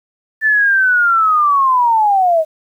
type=linear sweep; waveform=sine; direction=down; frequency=1770 to 617 Hz; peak=-9 dBFS; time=0.41-2.45 s; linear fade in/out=50 ms; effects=8-bit